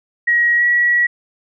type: tone with pitch glide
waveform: sine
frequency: 1900 to 1926.5 Hz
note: A#6 to B6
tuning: +33 to -44 cents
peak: -11 dBFS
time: 0.27-1.07 s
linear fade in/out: 10 ms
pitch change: +23 cents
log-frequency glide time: 0.57-0.63 s
effects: none